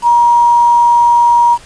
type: tone with quantisation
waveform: sine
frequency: 950 Hz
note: A#5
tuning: 33 cents sharp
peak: -5 dBFS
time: 0.02-1.58 s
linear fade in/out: 50 ms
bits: 5
effects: pink hiss -38 dBFS RMS until 1.65 s + resampled to 22050 Hz